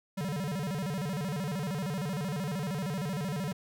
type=tone with vibrato; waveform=square; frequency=167.4 Hz; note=E3; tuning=27 cents sharp; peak=-32 dBFS; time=0.17-3.53 s; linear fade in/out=10 ms; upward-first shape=square; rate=13 Hz; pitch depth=250 cents each way; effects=none